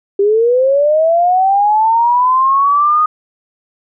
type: linear sweep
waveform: sine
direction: up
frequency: 392 to 1244.5 Hz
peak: -8 dBFS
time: 0.19-3.06 s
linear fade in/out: 5 ms
effects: none